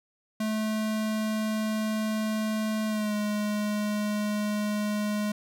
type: tone with pitch glide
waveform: square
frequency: 216.7 to 209.3 Hz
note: A3 to G#3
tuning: -26 to +14 cents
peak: -27 dBFS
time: 0.4-5.32 s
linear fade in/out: 5 ms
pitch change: -60 cents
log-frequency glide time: 2.87-3.14 s
effects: none